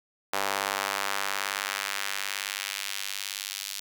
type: tone with high-pass filter sweep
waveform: sawtooth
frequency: 98.9 Hz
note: G2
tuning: 16 cents sharp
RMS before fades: -32 dBFS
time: 0.33-3.8 s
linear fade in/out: 5 ms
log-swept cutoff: 770 to 4000 Hz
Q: 0.99
effects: none